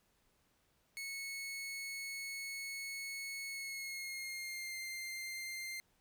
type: tone with pitch glide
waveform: sawtooth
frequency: 2200 to 2097 Hz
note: C#7 to C7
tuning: -14 to +3 cents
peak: -38 dBFS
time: 0.97-5.8 s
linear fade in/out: 0 ms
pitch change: -83 cents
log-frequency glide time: 3.48-4.8 s
effects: pink hiss -75 dBFS RMS until 6 s